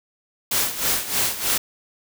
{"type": "noise with tremolo", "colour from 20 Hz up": "white", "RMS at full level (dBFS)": -20, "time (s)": [0.51, 1.58], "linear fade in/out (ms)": 5, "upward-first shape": "sine", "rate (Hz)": 3.2, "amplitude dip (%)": 75, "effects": []}